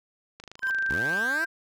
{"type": "click train", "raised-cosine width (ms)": 0.2, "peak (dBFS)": -25, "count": 21, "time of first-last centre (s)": [0.4, 1.172], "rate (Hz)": 25.9}
{"type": "tone with exponential growth", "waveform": "square", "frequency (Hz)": 1025, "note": "C6", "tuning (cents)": -36, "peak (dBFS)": -33, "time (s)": [0.58, 0.7], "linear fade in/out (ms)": 0, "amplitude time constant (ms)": 24}
{"type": "tone with pitch glide", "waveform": "sine", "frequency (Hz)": [1568, 1577.1], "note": ["G6", "G6"], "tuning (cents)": [0, 10], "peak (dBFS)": -24, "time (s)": [0.62, 1.46], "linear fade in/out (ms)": 20, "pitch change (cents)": 10, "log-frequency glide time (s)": [0.78, 1.28]}
{"type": "linear sweep", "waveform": "10% pulse", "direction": "up", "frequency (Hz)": [50.9, 344.7], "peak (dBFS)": -24, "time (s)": [0.89, 1.45], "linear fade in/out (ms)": 10}
{"effects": []}